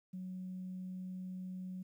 sine tone, 184.7 Hz, F#3, 3 cents flat, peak -40 dBFS, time 0.13-1.83 s, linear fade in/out 10 ms, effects tanh soft clip ceiling -36 dBFS + 12-bit

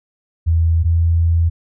sine tone pair in turn, 82.41 / 83.51 Hz, E2 / E2, 0 / +23 cents, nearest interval unison, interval 23 cents, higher second, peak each -11 / -11 dBFS, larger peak neither, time 0.46-0.84 / 0.84-1.5 s, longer second, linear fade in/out 20 ms, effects none

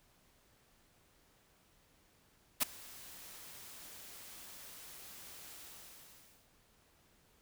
white noise with ADSR envelope, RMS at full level -28 dBFS, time 2.6-6.5 s, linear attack 26 ms, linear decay 10 ms, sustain -24 dB, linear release 900 ms, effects pink hiss -69 dBFS RMS until 7.41 s

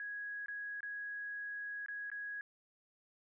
sine tone with dropouts, 1661.2 Hz, G#6, in tune, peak -40 dBFS, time 0-2.41 s, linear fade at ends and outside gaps 1 ms, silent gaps 0.46-0.483 / 0.806-0.83 / 1.861-1.884 / 2.101-2.116 s, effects none

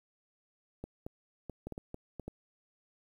clicks, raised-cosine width 2 ms, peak -27 dBFS, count 9, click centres 0.84 / 1.065 / 1.497 / 1.67 / 1.723 / 1.779 / 1.944 / 2.197 / 2.28 s, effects 10-bit

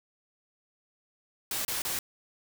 white noise bursts, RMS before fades -32 dBFS, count 3, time 1.51-1.99 s, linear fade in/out 2 ms, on 140 ms, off 30 ms, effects none

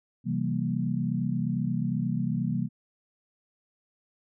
sine chord, C dominant seventh, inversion none, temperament equal with one note detuned, 130.81 / 164.81 / 193.3 / 233.1 Hz, C3 / E3 / G3 / Bb3, 0 / 0 / -24 / 0 cents, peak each -31 dBFS, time 0.24-2.69 s, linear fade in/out 50 ms, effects none

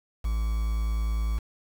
triangle tone with quantisation, 55 Hz, A1, in tune, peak -22 dBFS, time 0.24-1.39 s, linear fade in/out 10 ms, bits 7, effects none

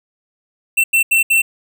square tone bursts at uneven times, 2693 Hz, E7, 36 cents sharp, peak -11 dBFS, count 4, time 0.77-0.84 / 0.93-1.03 / 1.11-1.23 / 1.3-1.42 s, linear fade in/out 10 ms, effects none

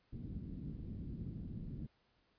white low-pass noise, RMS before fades -45 dBFS, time 0.12-1.87 s, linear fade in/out 10 ms, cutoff 230 Hz, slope 24 dB/octave, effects pink hiss -75 dBFS RMS until 2.38 s + resampled to 11025 Hz

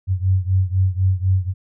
sine beating tone pair, 92.5 / 96.5 Hz, F#2 / G2, 0 / -27 cents, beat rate 4 Hz, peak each -17 / -19 dBFS, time 0.07-1.54 s, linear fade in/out 50 ms, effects none

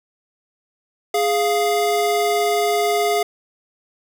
square tone pair together, 415.3 / 698.4 Hz, G#4 / F5, 0 / 0 cents, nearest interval major sixth, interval 900 cents, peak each -20 dBFS, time 1.14-3.23 s, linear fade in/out 5 ms, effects none

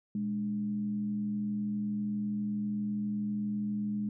sine tone with frequency modulation, 207.7 Hz, G#3, in tune, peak -30 dBFS, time 0.15-4.09 s, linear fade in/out 2 ms, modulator 87.7 Hz, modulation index 0.34, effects none

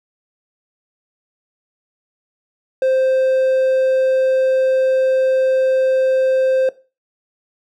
triangle tone, 523.3 Hz, C5, in tune, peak -11 dBFS, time 2.82-6.69 s, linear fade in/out 2 ms, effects noise-tail reverb RT60 0.3 s tail -17 dB re dry

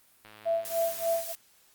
click train, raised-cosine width 0.3 ms, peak -33 dBFS, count 103, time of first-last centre 0.25-1.203 s, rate 107 Hz
sine tone with tremolo, 667 Hz, E5, 20 cents sharp, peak -23 dBFS, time 0.45-1.33 s, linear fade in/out 20 ms, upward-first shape sine, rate 3.4 Hz, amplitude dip 95%
blue noise, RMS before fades -38 dBFS, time 0.65-1.35 s, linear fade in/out 0 ms
effects white hiss -62 dBFS RMS until 1.74 s + Opus 32 kbps

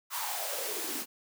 white noise with high-pass filter sweep, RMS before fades -35 dBFS, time 0.1-1.06 s, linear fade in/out 50 ms, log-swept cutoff 1100 to 240 Hz, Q 5.3, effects none

